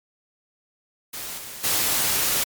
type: noise with level steps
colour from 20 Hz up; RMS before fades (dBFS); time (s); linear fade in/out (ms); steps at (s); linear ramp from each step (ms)
white; -33 / -37 / -22; 1.13-2.44; 10; 1.37 / 1.63; 20
effects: MP3 96 kbps